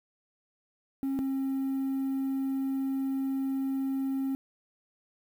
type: tone pair in turn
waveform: triangle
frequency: 271 / 269 Hz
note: C#4 / C4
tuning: -39 / +48 cents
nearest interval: unison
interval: 13 cents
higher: first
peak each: -25 dBFS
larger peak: neither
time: 1.03-1.19 / 1.19-4.35 s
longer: second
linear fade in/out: 0 ms
effects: tanh soft clip ceiling -22 dBFS + 9-bit